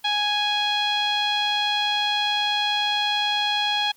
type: tone with low-pass filter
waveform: sawtooth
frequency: 830.6 Hz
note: G#5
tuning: in tune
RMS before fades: -23 dBFS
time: 0.04-3.92 s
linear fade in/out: 10 ms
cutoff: 3600 Hz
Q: 8.1
effects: white hiss -57 dBFS RMS until 3.96 s